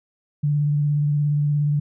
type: tone with vibrato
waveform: sine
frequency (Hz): 146.83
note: D3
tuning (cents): 0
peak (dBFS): -17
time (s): 0.43-1.8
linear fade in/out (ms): 10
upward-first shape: triangle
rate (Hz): 17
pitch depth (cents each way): 27
effects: none